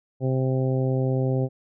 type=harmonic tone; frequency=130.81 Hz; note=C3; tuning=in tune; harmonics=1 / 2 / 3 / 4 / 5 / 6; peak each=-22 / -29 / -29 / -30 / -38 / -40 dBFS; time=0.2-1.49 s; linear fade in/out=50 ms; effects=none